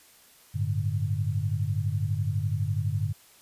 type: chord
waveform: sine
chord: G suspended second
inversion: none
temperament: equal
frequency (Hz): 98 / 110 / 146.83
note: G2 / A2 / D3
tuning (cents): 0 / 0 / 0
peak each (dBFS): -28 / -29 / -31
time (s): 0.54-3.13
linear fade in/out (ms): 20
effects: white hiss -56 dBFS RMS until 3.41 s + resampled to 32000 Hz